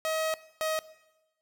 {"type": "tone pair in turn", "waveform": "sawtooth", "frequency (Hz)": [635, 631], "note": ["D#5", "D#5"], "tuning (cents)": [35, 24], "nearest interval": "unison", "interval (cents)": 11, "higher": "first", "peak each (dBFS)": -24, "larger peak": "neither", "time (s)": [[0.05, 0.34], [0.61, 0.79]], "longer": "first", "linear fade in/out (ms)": 0, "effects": ["noise-tail reverb RT60 1.0 s tail -18 dB re dry"]}